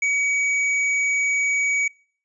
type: tone with tanh clipping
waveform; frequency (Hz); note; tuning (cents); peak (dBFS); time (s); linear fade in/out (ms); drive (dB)
triangle; 2265; C#7; +37; -20; 0.02-1.88; 5; 13
effects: noise-tail reverb RT60 0.5 s tail -25 dB re dry + resampled to 22050 Hz